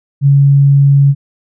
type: tone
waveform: sine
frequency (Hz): 140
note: C#3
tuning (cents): +18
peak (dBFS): -4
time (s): 0.21-1.15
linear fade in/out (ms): 50
effects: none